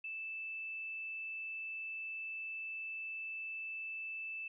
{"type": "tone", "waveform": "sine", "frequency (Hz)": 2637, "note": "E7", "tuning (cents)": 0, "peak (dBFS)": -40, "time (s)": [0.04, 4.48], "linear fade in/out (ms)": 5, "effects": []}